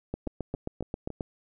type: two click trains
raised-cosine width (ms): 2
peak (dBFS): -24 / -18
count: 4 / 9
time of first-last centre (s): 0.27-1.103 / 0.14-1.208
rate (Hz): 3.6 / 7.49
effects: none